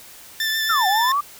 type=tone with vibrato; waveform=20% pulse; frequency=1768 Hz; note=A6; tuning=8 cents sharp; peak=-15 dBFS; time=0.4-1.12 s; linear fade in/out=2 ms; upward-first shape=triangle; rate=7.3 Hz; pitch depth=23 cents each way
type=linear two-way sweep; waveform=sine; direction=down then up; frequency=1436 to 738 to 1198 Hz; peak=-17 dBFS; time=0.69-1.21 s; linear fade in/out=10 ms; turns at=0.87 s
type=click; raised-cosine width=0.3 ms; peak=-24 dBFS; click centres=0.711 s
effects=white hiss -43 dBFS RMS until 1.39 s